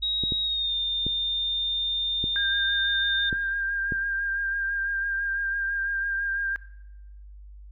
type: tone with pitch glide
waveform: sine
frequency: 3798 to 3620 Hz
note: A#7 to A7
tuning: +32 to +48 cents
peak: -24 dBFS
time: 0.02-3.3 s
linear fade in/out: 10 ms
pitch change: -84 cents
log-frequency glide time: 0.41-0.74 s
type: clicks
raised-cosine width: 3 ms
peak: -18 dBFS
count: 6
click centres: 0.237 / 0.322 / 1.066 / 2.241 / 3.328 / 3.922 s
type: tone with vibrato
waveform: sine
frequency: 1599 Hz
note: G6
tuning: 34 cents sharp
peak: -25 dBFS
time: 2.36-6.56 s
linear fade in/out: 0 ms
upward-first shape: sine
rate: 6 Hz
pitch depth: 23 cents each way
effects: noise-tail reverb RT60 1.0 s tail -21 dB re dry + added 50 Hz sine -42 dBFS peak until 7.71 s